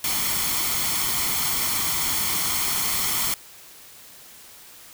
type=noise with comb filter; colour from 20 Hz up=white; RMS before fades=-24 dBFS; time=0.04-3.34 s; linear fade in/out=2 ms; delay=0.92 ms; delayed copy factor=+0.55; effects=white hiss -46 dBFS RMS until 4.93 s